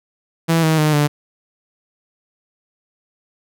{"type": "tone with pitch steps", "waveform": "sawtooth", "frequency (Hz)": [164.81, 158.74, 152.89, 147.25], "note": ["E3", "D#3", "D#3", "D3"], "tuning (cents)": [0, 35, -30, 5], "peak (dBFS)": -9, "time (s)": [0.48, 1.08], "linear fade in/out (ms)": 20, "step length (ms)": 150, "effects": []}